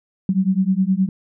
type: beating tone pair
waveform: sine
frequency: 184.9 / 194.5 Hz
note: F#3 / G3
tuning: -1 / -13 cents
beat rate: 9.6 Hz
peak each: -18 dBFS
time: 0.29-1.09 s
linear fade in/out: 2 ms
effects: none